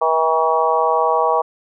harmonic tone with a mistuned harmonic, 160.9 Hz, E3, 42 cents flat, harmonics 3 / 4 / 5 / 6 / 7, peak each -20 / -20 / -20 / -20 / -20 dBFS, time 0.01-1.42 s, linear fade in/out 10 ms, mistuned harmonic 6, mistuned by -18 cents, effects none

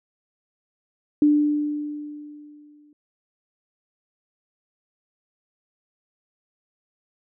sine tone with exponential decay, 296.3 Hz, D4, 15 cents sharp, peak -12 dBFS, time 1.22-2.93 s, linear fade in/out 2 ms, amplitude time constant 370 ms, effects none

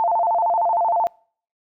sine tone with vibrato, 784 Hz, G5, in tune, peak -16 dBFS, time 0-1.07 s, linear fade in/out 0 ms, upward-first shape square, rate 13 Hz, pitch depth 220 cents each way, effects noise-tail reverb RT60 0.5 s tail -26 dB re dry

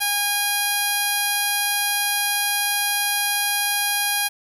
10% pulse tone with low-pass filter, 817 Hz, G#5, 29 cents flat, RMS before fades -22 dBFS, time 0-4.29 s, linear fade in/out 20 ms, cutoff 11000 Hz, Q 5.9, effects 7-bit

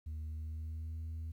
sine tone with pitch glide, 77.8 to 80.59 Hz, D#2 to E2, 0 to -39 cents, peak -36 dBFS, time 0.06-1.32 s, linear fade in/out 10 ms, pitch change +61 cents, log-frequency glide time 0.23-0.99 s, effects tanh soft clip ceiling -38 dBFS + 12-bit

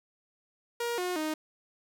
sawtooth tone with pitch steps, 473 / 360.7 / 310.4 Hz, A#4 / F#4 / D#4, +25 / -44 / -4 cents, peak -26 dBFS, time 0.8-1.34 s, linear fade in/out 5 ms, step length 180 ms, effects none

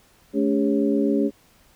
sine tone cluster, 217.8 / 285.3 / 403.3 / 548 Hz, A3 / C#4 / G4 / C#5, -17 / +50 / +49 / -20 cents, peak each -23 / -21 / -24 / -29 dBFS, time 0.33-1.31 s, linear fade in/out 50 ms, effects pink hiss -57 dBFS RMS until 1.75 s

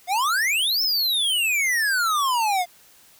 square exponential two-way sweep, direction up then down, 690 to 5380 to 690 Hz, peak -20 dBFS, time 0.07-2.66 s, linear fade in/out 50 ms, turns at 0.82 s, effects white hiss -53 dBFS RMS until 3.19 s

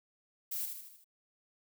violet noise with echo, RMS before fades -37 dBFS, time 0.51-0.66 s, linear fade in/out 10 ms, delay 77 ms, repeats 5, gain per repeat -5 dB, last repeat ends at 1.045 s, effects none

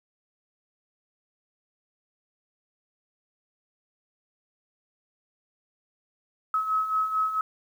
sine beating tone pair, 1281 / 1285.5 Hz, E6 / E6, -50 / -44 cents, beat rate 4.5 Hz, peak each -31 / -24 dBFS, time 6.54-7.41 s, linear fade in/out 2 ms, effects 9-bit

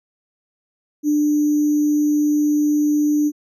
sine tone with sample-and-hold, 297.3 Hz, D4, 21 cents sharp, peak -14 dBFS, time 1.03-3.32 s, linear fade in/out 50 ms, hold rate 6300 Hz, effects resampled to 32000 Hz

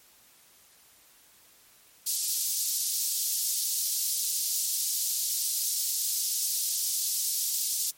pink high-pass noise, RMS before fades -29 dBFS, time 2.06-7.91 s, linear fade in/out 10 ms, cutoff 4800 Hz, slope 24 dB/octave, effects white hiss -58 dBFS RMS until 7.97 s + MP3 64 kbps

